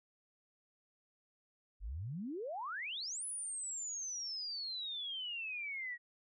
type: exponential two-way sweep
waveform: sine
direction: up then down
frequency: 43.27 to 10200 to 1891 Hz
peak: -39 dBFS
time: 1.8-5.98 s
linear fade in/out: 50 ms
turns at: 3.25 s
effects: none